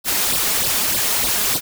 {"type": "noise with flanger", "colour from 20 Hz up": "white", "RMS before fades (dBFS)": -19, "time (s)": [0.04, 1.61], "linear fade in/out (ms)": 50, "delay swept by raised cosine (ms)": [0.21, 4.91], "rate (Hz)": 3.3, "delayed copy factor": 0.9, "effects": []}